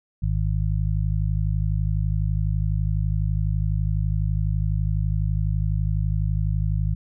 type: harmonic tone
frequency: 52 Hz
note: G#1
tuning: 3 cents sharp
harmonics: 1 / 2 / 3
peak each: -23 / -24 / -27 dBFS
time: 0.22-6.95 s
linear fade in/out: 10 ms
effects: none